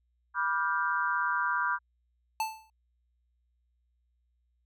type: chord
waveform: sine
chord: G dominant seventh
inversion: first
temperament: just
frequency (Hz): 980 / 1176 / 1411.2 / 1568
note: B5 / D6 / F6 / G6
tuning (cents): -14 / +2 / +18 / 0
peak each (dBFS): -32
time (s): 0.34-1.79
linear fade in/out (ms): 50
type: tone with exponential decay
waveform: square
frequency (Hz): 880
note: A5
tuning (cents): 0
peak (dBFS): -26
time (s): 2.4-2.7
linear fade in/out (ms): 2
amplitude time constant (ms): 65
effects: added 60 Hz sine -70 dBFS peak until 4.65 s